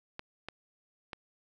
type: clicks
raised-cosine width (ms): 0.3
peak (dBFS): -23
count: 3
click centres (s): 0.194 / 0.486 / 1.132
effects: none